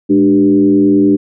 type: tone with frequency modulation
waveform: sine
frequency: 297.1 Hz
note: D4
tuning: 20 cents sharp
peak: -6 dBFS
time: 0.09-1.17 s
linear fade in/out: 20 ms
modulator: 90 Hz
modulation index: 0.89
effects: none